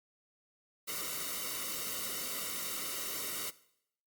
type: noise with comb filter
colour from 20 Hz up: white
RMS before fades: -38 dBFS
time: 0.87-3.51 s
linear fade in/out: 20 ms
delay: 1.2 ms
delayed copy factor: -0.8
effects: noise-tail reverb RT60 0.7 s tail -18 dB re dry + Opus 48 kbps